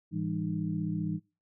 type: tone cluster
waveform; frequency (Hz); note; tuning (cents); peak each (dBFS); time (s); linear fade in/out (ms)
sine; 106.7 / 164.7 / 200.1 / 305.9; G#2 / E3 / G3 / D#4; +47 / -1 / +36 / -29; -40 / -32 / -36 / -37; 0.11-1.2; 50
effects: noise-tail reverb RT60 0.3 s tail -23 dB re dry